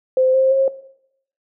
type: tone with pitch steps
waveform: sine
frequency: 518 / 527.7 / 537.5 Hz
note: C5 / C5 / C5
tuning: -17 / +15 / +47 cents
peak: -12 dBFS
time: 0.17-0.68 s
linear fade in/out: 2 ms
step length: 170 ms
effects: noise-tail reverb RT60 0.7 s tail -17 dB re dry